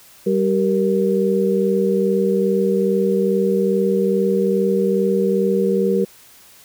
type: tone cluster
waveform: sine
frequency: 194.3 / 386.3 / 468.7 Hz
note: G3 / G4 / A#4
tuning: -15 / -25 / +9 cents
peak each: -19 dBFS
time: 0.26-6.05 s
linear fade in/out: 10 ms
effects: white hiss -47 dBFS RMS until 6.64 s